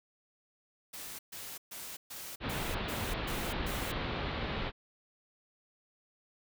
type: noise bursts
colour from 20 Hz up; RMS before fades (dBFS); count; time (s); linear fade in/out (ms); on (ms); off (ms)
white; -44; 8; 0.93-3.92; 10; 260; 130
type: low-pass noise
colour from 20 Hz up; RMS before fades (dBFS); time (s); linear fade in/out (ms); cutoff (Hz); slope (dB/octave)
pink; -36; 2.4-4.72; 50; 4100; 48
effects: none